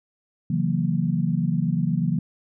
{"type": "chord", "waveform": "sine", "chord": "F# dominant seventh", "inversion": "second", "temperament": "equal with one note detuned", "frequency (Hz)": [136.45, 164.81, 185, 233.1], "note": ["C#3", "E3", "F#3", "A#3"], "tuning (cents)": [-27, 0, 0, 0], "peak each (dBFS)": [-27, -23, -26, -28], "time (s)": [0.5, 2.19], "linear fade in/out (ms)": 5, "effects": []}